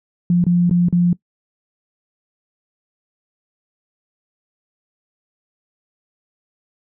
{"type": "tone with dropouts", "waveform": "sine", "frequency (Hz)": 175.2, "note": "F3", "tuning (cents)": 6, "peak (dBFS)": -11, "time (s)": [0.3, 1.13], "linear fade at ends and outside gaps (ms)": 2, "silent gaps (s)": [[0.441, 0.466], [0.696, 0.71], [0.886, 0.926]], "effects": ["noise-tail reverb RT60 0.1 s tail -21 dB re dry"]}